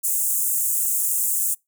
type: high-pass noise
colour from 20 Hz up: pink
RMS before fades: -22 dBFS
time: 0.03-1.55 s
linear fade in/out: 20 ms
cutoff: 7300 Hz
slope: 48 dB/octave
effects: noise-tail reverb RT60 0.2 s tail -26 dB re dry